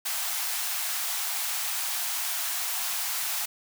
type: high-pass noise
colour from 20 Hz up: white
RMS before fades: -30 dBFS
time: 0.05-3.46 s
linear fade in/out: 10 ms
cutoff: 650 Hz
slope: 96 dB/octave
effects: none